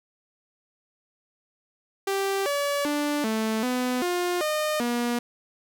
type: tone with pitch steps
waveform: sawtooth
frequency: 391.7 / 571 / 293.3 / 220.1 / 250.7 / 354.8 / 611 / 239.8 Hz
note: G4 / D5 / D4 / A3 / B3 / F4 / D#5 / A#3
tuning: -1 / -49 / -2 / +1 / +26 / +27 / -32 / +49 cents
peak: -20 dBFS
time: 2.07-5.19 s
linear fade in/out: 5 ms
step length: 390 ms
effects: none